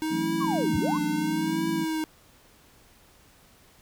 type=tone with vibrato; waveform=square; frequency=312.4 Hz; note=D#4; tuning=7 cents sharp; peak=-27 dBFS; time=0.02-2.04 s; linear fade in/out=0 ms; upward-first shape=triangle; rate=0.75 Hz; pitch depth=84 cents each way
type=chord; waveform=sine; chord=F# minor seventh; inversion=third; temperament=equal; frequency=164.81 / 185 / 220 / 277.2 Hz; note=E3 / F#3 / A3 / C#4; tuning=0 / 0 / 0 / 0 cents; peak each=-34 dBFS; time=0.1-1.85 s; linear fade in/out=20 ms
type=linear two-way sweep; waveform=sine; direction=down then up; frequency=1170 to 65.41 to 1170 Hz; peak=-27 dBFS; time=0.4-0.98 s; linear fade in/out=20 ms; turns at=0.76 s
effects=pink hiss -57 dBFS RMS until 3.81 s